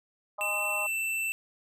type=harmonic tone; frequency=205.5 Hz; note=G#3; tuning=18 cents flat; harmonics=3 / 4 / 5 / 6; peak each=-37 / -38 / -39 / -40 dBFS; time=0.38-0.87 s; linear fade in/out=10 ms
type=tone with pitch glide; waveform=square; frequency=2688 to 2668 Hz; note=E7 to E7; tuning=+33 to +20 cents; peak=-29 dBFS; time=0.41-1.32 s; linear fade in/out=0 ms; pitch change=-13 cents; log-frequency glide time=0.85-0.91 s
effects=none